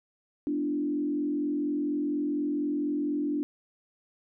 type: tone with frequency modulation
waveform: sine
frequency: 293.7 Hz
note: D4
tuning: in tune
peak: -26 dBFS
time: 0.47-3.43 s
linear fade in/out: 0 ms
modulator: 44.2 Hz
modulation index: 0.76
effects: none